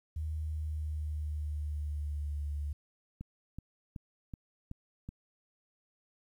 sine tone with pitch glide, 77.78 to 72.99 Hz, D#2 to D2, 0 to -10 cents, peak -33 dBFS, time 0.16-2.73 s, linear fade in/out 5 ms, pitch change -110 cents, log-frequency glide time 0.35-2.42 s
click train, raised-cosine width 5 ms, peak -29 dBFS, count 6, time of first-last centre 3.21-5.09 s, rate 2.66 Hz
effects 11-bit

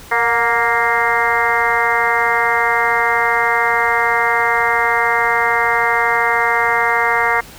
harmonic tone with a mistuned harmonic, 233.1 Hz, A#3, in tune, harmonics 2 / 3 / 4 / 5 / 6 / 7 / 8 / 9, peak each -23 / -22 / -19 / -21 / -22 / -23 / -20 / -20 dBFS, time 0.11-7.41 s, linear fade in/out 10 ms, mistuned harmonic 3, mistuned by +48 cents, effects pink hiss -38 dBFS RMS until 7.58 s

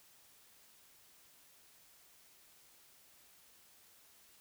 silence, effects white hiss -64 dBFS RMS until 4.4 s

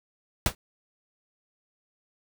pink noise with exponential decay, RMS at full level -19 dBFS, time 0.46-0.55 s, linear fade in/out 1 ms, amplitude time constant 19 ms, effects none

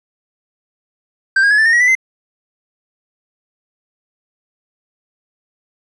triangle tone with pitch steps, 1568 / 1630.8 / 1696.1 / 1764.1 / 1834.8 / 1908.3 / 1984.7 / 2064 Hz, G6 / G#6 / G#6 / A6 / A#6 / A#6 / B6 / C7, 0 / -32 / +36 / +4 / -28 / +40 / +8 / -24 cents, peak -7 dBFS, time 1.36-1.952 s, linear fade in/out 5 ms, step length 74 ms, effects resampled to 22050 Hz

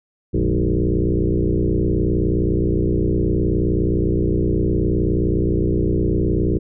sine tone with frequency modulation, 134.4 Hz, C3, 47 cents sharp, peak -15 dBFS, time 0.33-6.59 s, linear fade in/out 20 ms, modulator 59.3 Hz, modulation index 4.8, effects none

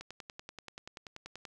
click train, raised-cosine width 0.2 ms, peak -27 dBFS, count 16, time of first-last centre 0.01-1.452 s, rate 10.4 Hz, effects none

